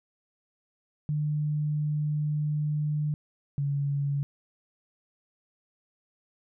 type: tone pair in turn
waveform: sine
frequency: 150 / 141.65 Hz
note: D3 / C#3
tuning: +37 / +38 cents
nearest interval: minor second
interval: 99 cents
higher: first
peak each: -25 dBFS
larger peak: neither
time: 1.09-3.14 / 3.58-4.23 s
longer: first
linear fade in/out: 0 ms
effects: none